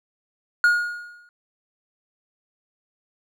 triangle tone with exponential decay, 1435 Hz, F6, 47 cents sharp, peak -10 dBFS, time 0.64-1.29 s, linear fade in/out 1 ms, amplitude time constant 140 ms, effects none

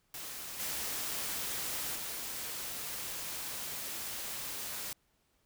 white noise with level steps, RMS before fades -43 / -37 / -40 dBFS, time 0.14-4.93 s, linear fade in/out 2 ms, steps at 0.59 / 1.95 s, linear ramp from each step 10 ms, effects pink hiss -74 dBFS RMS until 5.45 s

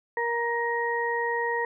harmonic tone, 469.9 Hz, A#4, 14 cents sharp, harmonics 1 / 2 / 4, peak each -29 / -29 / -29 dBFS, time 0.17-1.65 s, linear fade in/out 2 ms, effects none

